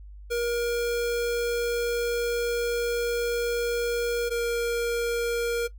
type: tone pair in turn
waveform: square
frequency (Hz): 474.1 / 470.6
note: A#4 / A#4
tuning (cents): +29 / +16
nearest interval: unison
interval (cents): 13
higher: first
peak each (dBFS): -25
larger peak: neither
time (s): 0.3-4.3 / 4.3-5.68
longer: first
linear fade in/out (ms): 20
effects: noise-tail reverb RT60 0.1 s tail -18 dB re dry + added 50 Hz sine -41 dBFS peak until 5.78 s